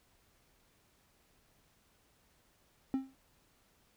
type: tone with exponential decay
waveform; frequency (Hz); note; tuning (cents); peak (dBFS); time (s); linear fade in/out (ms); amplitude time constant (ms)
triangle; 266.1; C4; +29; -25; 2.94-3.15; 1; 44
effects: pink hiss -70 dBFS RMS until 3.96 s